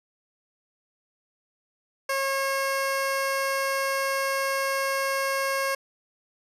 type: tone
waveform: 15% pulse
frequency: 543 Hz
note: C#5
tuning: 36 cents flat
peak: -18 dBFS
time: 2.09-5.75 s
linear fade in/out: 5 ms
effects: resampled to 32000 Hz